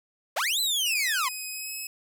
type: linear two-way sweep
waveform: sawtooth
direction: up then down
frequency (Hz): 463.9 to 4100 to 954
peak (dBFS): -21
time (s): 0.36-1.29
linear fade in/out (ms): 10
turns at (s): 0.6
type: tone with pitch glide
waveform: 10% pulse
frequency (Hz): 2521 to 2571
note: D#7 to E7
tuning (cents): +22 to -44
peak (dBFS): -25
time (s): 0.86-1.87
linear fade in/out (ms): 2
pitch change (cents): +34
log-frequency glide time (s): 1.5-1.73
effects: none